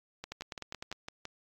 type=two click trains; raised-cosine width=0.2 ms; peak=-22 / -23 dBFS; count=7 / 7; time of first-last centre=0.32-0.926 / 0.24-1.254 s; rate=9.9 / 5.92 Hz; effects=AAC 48 kbps